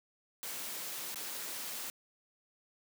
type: noise with dropouts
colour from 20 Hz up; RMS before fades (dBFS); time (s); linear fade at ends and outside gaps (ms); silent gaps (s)
white; -41; 0.43-1.9; 0; 1.144-1.158
effects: high-pass 200 Hz 12 dB/octave